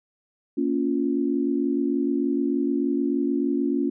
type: chord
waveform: sine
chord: Bb minor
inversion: none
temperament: just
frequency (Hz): 233.1 / 279.7 / 349.6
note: Bb3 / Db4 / F4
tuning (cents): 0 / +16 / +2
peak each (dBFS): -27 / -23 / -27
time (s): 0.57-3.9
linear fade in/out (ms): 10
effects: none